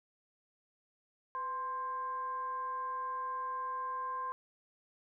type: tone with frequency modulation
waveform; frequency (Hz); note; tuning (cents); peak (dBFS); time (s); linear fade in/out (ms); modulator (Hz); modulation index
sine; 1046; C6; -1; -35; 1.35-4.32; 0; 545; 0.35
effects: none